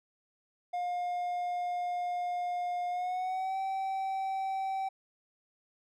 triangle tone with pitch glide, 711 to 770.9 Hz, F5 to G5, +31 to -29 cents, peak -29 dBFS, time 0.73-4.89 s, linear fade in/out 10 ms, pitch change +140 cents, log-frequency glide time 2.89-3.58 s, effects none

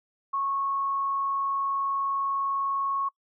sine tone with frequency modulation, 1100 Hz, C#6, 14 cents flat, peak -25 dBFS, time 0.33-3.09 s, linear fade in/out 10 ms, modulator 40.1 Hz, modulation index 0.32, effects noise-tail reverb RT60 0.1 s tail -24 dB re dry

